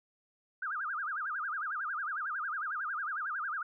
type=tone with vibrato; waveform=sine; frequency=1396.9 Hz; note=F6; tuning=in tune; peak=-33 dBFS; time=0.62-3.63 s; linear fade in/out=5 ms; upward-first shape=sine; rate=11 Hz; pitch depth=270 cents each way; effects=none